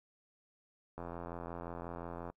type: click train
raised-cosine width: 1 ms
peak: -29 dBFS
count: 114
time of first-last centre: 0.98-2.3 s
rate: 85.6 Hz
effects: noise-tail reverb RT60 0.1 s tail -26 dB re dry